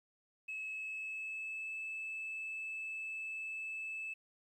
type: tone with pitch glide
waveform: sine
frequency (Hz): 2586 to 2619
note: E7 to E7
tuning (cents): -34 to -12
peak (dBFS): -38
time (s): 0.48-4.14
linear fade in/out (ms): 10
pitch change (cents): +22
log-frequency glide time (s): 0.72-1.76
effects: tanh soft clip ceiling -36 dBFS + 12-bit